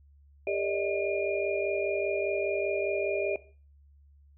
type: tone cluster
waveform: sine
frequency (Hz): 400.3 / 463.6 / 584 / 629 / 2419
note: G4 / A#4 / D5 / D#5 / D#7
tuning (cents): +36 / -10 / -10 / +19 / -49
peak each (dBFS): -31 / -40 / -32 / -33 / -35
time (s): 0.47-3.36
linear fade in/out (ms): 2
effects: noise-tail reverb RT60 0.4 s tail -17 dB re dry + added 71 Hz sine -55 dBFS peak until 4.37 s